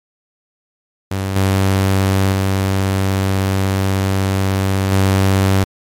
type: tone with level steps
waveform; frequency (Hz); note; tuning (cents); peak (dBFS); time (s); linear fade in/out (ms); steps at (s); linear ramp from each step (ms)
sawtooth; 96.4; G2; -28; -14 / -8 / -10 / -7; 1.11-5.64; 5; 1.36 / 2.32 / 4.92; 2
effects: MP3 64 kbps